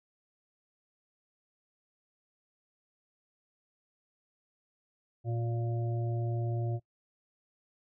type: harmonic tone with a mistuned harmonic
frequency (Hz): 116.54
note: A#2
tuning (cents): 0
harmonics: 1 / 3 / 5 / 6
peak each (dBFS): -30 / -40 / -45 / -45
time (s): 5.24-6.8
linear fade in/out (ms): 50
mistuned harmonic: 3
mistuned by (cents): +25
effects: noise-tail reverb RT60 0.1 s tail -22 dB re dry